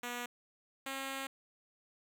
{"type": "tone pair in turn", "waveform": "5% pulse", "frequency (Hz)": [242.7, 270], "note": ["B3", "C#4"], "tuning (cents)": [-30, -45], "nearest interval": "major second", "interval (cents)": 185, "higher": "second", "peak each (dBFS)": -27, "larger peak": "neither", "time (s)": [[0.03, 0.26], [0.86, 1.27]], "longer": "second", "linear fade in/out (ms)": 5, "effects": []}